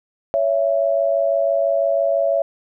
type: tone pair together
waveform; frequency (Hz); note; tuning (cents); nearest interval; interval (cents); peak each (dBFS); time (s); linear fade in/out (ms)
sine; 560 / 666; C#5 / E5; +18 / +18; minor third; 300; -18; 0.34-2.42; 0
effects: none